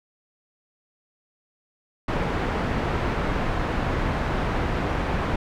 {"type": "low-pass noise", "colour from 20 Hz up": "pink", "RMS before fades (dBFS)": -25, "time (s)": [2.08, 5.36], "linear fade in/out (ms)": 5, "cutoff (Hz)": 1800, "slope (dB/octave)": 12, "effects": []}